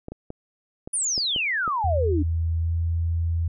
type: clicks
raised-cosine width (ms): 2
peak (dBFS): -21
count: 7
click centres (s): 0.084 / 0.12 / 0.304 / 0.875 / 1.179 / 1.362 / 1.678
type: exponential sweep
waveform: sine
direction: down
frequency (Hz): 9956 to 277.2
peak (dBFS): -22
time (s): 0.93-2.23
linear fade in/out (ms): 10
type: tone with pitch glide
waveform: sine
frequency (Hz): 82.41 to 83.51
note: E2 to E2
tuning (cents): 0 to +23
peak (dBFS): -21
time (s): 1.84-3.48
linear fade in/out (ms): 5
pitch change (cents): +23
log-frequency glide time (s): 2.61-2.72
effects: none